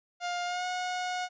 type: tone with pitch glide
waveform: sawtooth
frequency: 706 to 727.1 Hz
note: F5 to F#5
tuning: +19 to -30 cents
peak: -27 dBFS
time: 0.2-1.29 s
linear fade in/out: 50 ms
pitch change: +51 cents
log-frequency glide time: 0.45-0.65 s
effects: resampled to 16000 Hz